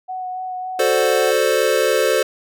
sine tone with vibrato, 740 Hz, F#5, in tune, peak -24 dBFS, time 0.08-1.32 s, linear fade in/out 20 ms, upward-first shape sine, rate 3.6 Hz, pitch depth 13 cents each way
square chord, D dominant seventh, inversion first, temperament equal, 370 / 440 / 523.3 / 587.3 Hz, F#4 / A4 / C5 / D5, 0 / 0 / 0 / 0 cents, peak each -24 / -20 / -19 / -23 dBFS, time 0.79-2.23 s, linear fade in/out 5 ms
effects none

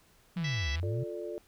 sine linear two-way sweep, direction down then up, 185 to 65.3 to 134 Hz, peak -30 dBFS, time 0.36-1.04 s, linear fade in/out 10 ms, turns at 0.7 s
click train, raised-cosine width 0.3 ms, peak -30 dBFS, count 72, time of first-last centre 0.37-0.798 s, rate 166 Hz
harmonic tone, 659.3 Hz, E5, in tune, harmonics 3 / 4 / 5 / 6 / 7 / 8 / 9, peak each -38 / -42 / -42 / -46 / -47 / -47 / -49 dBFS, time 0.44-0.76 s, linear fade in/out 5 ms
sine chord, D minor, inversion first, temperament equal with one note detuned, 350.6 / 440 / 587.3 Hz, F4 / A4 / D5, +7 / 0 / 0 cents, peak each -39 / -40 / -41 dBFS, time 0.83-1.38 s, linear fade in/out 0 ms
effects pink hiss -64 dBFS RMS until 1.47 s

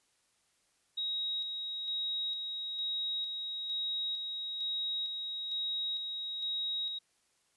sine tone with tremolo, 3800 Hz, A#7, 33 cents sharp, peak -32 dBFS, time 0.97-6.99 s, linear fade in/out 10 ms, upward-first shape square, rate 1.1 Hz, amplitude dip 35%, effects white hiss -73 dBFS RMS until 7.56 s + resampled to 24000 Hz

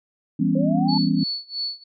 sine chord, C# half-diminished seventh, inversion first, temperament just, 166.31 / 199.57 / 249.5 / 277.2 Hz, E3 / G3 / B3 / C#4, +16 / +31 / +18 / 0 cents, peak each -23 dBFS, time 0.39-1.24 s, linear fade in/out 10 ms
sine linear sweep, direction up, 513 to 886 Hz, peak -25 dBFS, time 0.55-0.98 s, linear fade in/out 5 ms
sine tone with tremolo, 4435 Hz, C#8, in tune, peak -23 dBFS, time 0.88-1.84 s, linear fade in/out 10 ms, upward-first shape sine, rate 3 Hz, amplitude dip 95%
effects none

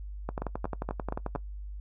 two click trains, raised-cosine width 1 ms, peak -18 / -18 dBFS, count 5 / 13, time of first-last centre 0.42-1.359 / 0.29-1.352 s, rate 4.26 / 11.3 Hz, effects noise-tail reverb RT60 0.1 s tail -20 dB re dry + added 50 Hz sine -37 dBFS peak until 1.8 s

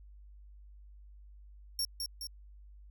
sawtooth tone with echo, 5510 Hz, F8, 24 cents flat, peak -28 dBFS, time 1.79-1.85 s, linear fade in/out 2 ms, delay 210 ms, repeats 2, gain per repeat -4 dB, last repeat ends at 2.27 s, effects added 50 Hz sine -51 dBFS peak until 2.9 s

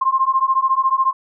sine beating tone pair, 1053 / 1067 Hz, C6 / C6, +11 / +34 cents, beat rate 14 Hz, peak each -17 dBFS, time 0.01-1.13 s, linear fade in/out 10 ms, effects none

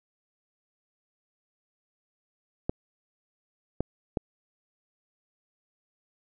clicks, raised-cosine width 2 ms, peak -13 dBFS, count 3, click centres 2.695 / 3.806 / 4.172 s, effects none

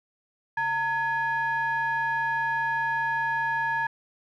triangle ring-modulated tone, 387.5 Hz, G4, 20 cents flat, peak -19 dBFS, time 0.57-3.87 s, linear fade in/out 5 ms, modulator 1300 Hz, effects none

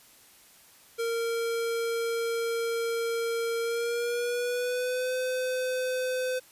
square tone with pitch glide, 461.9 to 509.6 Hz, A#4 to C5, -16 to -46 cents, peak -28 dBFS, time 0.98-6.4 s, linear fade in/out 20 ms, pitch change +170 cents, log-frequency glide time 3.61-5.14 s, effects white hiss -56 dBFS RMS until 6.51 s + resampled to 32000 Hz

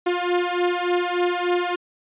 sawtooth beating tone pair, 352.5 / 355.9 Hz, F4 / F4, +16 / +33 cents, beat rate 3.4 Hz, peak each -19 dBFS, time 0.06-1.76 s, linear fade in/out 10 ms, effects resampled to 8000 Hz

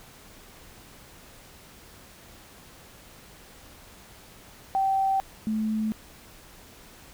sine tone pair in turn, 775 / 217.5 Hz, G5 / A3, -20 / -20 cents, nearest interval octave + minor seventh, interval 2200 cents, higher first, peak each -21 / -24 dBFS, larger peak first, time 4.75-5.2 / 5.47-5.92 s, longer neither, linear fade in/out 0 ms, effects pink hiss -50 dBFS RMS until 7.13 s

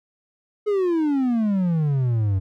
triangle exponential sweep, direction down, 428.4 to 92.5 Hz, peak -16 dBFS, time 0.66-2.4 s, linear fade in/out 20 ms, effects none

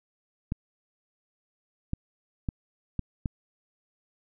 clicks, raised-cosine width 5 ms, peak -16 dBFS, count 5, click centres 0.521 / 1.934 / 2.488 / 2.993 / 3.258 s, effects none

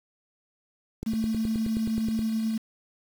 click train, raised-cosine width 3 ms, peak -20 dBFS, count 12, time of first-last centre 1.03-2.192 s, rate 9.47 Hz
sine tone with tremolo, 221.8 Hz, A3, 14 cents sharp, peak -23 dBFS, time 1.06-2.58 s, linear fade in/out 10 ms, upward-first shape triangle, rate 9.4 Hz, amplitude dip 30%
effects 7-bit

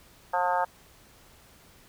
harmonic tone, 179 Hz, F3, 43 cents sharp, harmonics 3 / 4 / 5 / 6 / 7 / 8 / 9, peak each -32 / -29 / -26 / -38 / -33 / -40 / -36 dBFS, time 0.33-0.65 s, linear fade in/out 10 ms, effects pink hiss -56 dBFS RMS until 1.88 s

